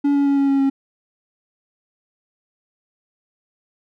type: tone with pitch steps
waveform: triangle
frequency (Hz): 284.6 / 282.1 / 279.7 / 277.3 / 274.9 / 272.5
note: C#4 / C#4 / C#4 / C#4 / C#4 / C#4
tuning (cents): +46 / +30 / +16 / +1 / -14 / -29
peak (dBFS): -12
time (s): 0.04-0.7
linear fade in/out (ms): 10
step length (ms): 110
effects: none